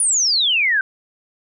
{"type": "exponential sweep", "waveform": "sine", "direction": "down", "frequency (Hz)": [9956, 1516], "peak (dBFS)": -14, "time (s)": [0, 0.81], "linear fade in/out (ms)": 2, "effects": []}